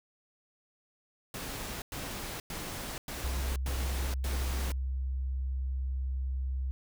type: noise bursts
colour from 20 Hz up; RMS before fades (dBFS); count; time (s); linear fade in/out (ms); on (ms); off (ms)
pink; -39; 6; 1.34-4.72; 2; 480; 100
type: tone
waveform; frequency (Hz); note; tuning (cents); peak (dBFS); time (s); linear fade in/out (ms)
sine; 65.41; C2; 0; -30; 3.24-6.71; 0
effects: none